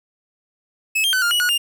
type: tone with pitch steps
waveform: 45% pulse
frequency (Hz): 2590 / 3192 / 1514 / 1407 / 2921 / 1456 / 2814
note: E7 / G7 / F#6 / F6 / F#7 / F#6 / F7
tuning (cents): -31 / +31 / +39 / +12 / -23 / -28 / +12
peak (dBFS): -16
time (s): 0.95-1.58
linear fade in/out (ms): 10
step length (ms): 90
effects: none